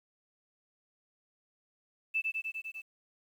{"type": "tone with echo", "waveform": "sine", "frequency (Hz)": 2637, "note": "E7", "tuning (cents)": 0, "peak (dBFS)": -27, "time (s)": [2.14, 2.22], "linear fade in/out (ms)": 20, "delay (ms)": 100, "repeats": 6, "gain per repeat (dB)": -2, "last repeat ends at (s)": 2.82, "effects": ["10-bit"]}